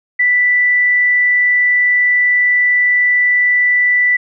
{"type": "tone", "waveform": "sine", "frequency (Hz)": 1975.5, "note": "B6", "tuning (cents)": 0, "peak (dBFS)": -9, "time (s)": [0.19, 4.17], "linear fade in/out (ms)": 10, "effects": []}